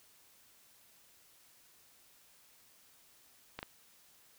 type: clicks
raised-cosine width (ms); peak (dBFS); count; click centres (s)
0.3; -24; 2; 3.59 / 3.629
effects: white hiss -64 dBFS RMS until 4.38 s